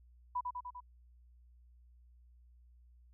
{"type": "tone with echo", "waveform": "sine", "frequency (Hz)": 987.8, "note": "B5", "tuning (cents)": 0, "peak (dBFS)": -32, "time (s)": [0.35, 0.41], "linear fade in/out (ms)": 10, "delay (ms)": 99, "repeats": 4, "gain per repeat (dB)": -3, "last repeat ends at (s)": 0.806, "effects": ["added 60 Hz sine -59 dBFS peak until 3.13 s"]}